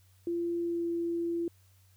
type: tone with pitch glide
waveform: sine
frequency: 342.3 to 339.3 Hz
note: F4 to F4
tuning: -35 to -50 cents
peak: -29 dBFS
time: 0.27-1.48 s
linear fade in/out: 2 ms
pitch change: -15 cents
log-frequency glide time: 0.6-0.88 s
effects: added 94 Hz sine -60 dBFS peak until 1.96 s + white hiss -68 dBFS RMS until 1.96 s